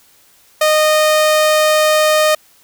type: tone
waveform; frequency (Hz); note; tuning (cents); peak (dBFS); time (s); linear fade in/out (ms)
sawtooth; 616; D#5; -17; -6; 0.61-2.35; 5
effects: white hiss -50 dBFS RMS until 2.63 s